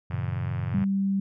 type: chord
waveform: sine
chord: G diminished seventh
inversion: none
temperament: equal with one note detuned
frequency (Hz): 95.71 / 116.54 / 138.59 / 164.81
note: G2 / Bb2 / Db3 / Fb3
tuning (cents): -41 / 0 / 0 / 0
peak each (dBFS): -31 / -31 / -32 / -36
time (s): 0.1-0.83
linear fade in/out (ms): 10
type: click train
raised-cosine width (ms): 0.5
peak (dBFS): -26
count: 66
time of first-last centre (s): 0.11-0.84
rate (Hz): 89.1
type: tone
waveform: sine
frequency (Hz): 195.6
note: G3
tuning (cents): -4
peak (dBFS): -22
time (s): 0.74-1.2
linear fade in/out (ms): 5
effects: none